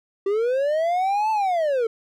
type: linear two-way sweep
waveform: triangle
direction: up then down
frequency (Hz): 383.9 to 887 to 437.6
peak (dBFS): -17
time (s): 0.26-1.87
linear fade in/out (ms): 5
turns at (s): 1.31
effects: none